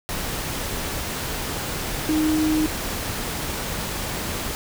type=tone in noise; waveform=sine; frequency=310 Hz; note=D#4; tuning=6 cents flat; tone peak=-18 dBFS; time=2.09-2.66 s; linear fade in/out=0 ms; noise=pink; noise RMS=-28 dBFS; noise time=0.09-4.55 s; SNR=+7 dB; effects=none